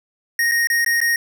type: tone with dropouts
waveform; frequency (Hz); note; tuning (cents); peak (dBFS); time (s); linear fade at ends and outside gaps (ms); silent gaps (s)
square; 1864.7; A#6; 0; -16; 0.39-1.16; 2; 0.514-0.518 / 0.672-0.7 / 0.847-0.862 / 1.004-1.014
effects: none